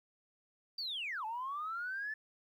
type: linear two-way sweep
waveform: sine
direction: down then up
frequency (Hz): 4726 to 849 to 1762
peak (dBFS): -36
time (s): 0.78-2.14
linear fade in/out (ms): 5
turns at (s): 1.25
effects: tanh soft clip ceiling -32 dBFS + 12-bit